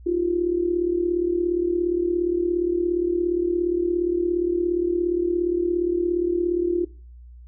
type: tone with amplitude modulation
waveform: sine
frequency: 349 Hz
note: F4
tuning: 1 cent flat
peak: -16 dBFS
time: 0.06-6.85 s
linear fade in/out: 10 ms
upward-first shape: sine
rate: 37.2 Hz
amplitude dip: 70%
effects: noise-tail reverb RT60 0.4 s tail -21 dB re dry + added 60 Hz sine -41 dBFS peak until 7.47 s